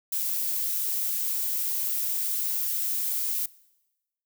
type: noise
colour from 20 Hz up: violet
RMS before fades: -28 dBFS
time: 0.12-3.46 s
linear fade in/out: 5 ms
effects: noise-tail reverb RT60 1.0 s tail -22 dB re dry